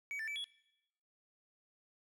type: tone with pitch steps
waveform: triangle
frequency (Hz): 2267 / 1773 / 2311 / 3360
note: C#7 / A6 / D7 / G#7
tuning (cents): +38 / +13 / -28 / +19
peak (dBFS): -37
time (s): 0.11-0.442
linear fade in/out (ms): 0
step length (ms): 83
effects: noise-tail reverb RT60 0.9 s tail -20 dB re dry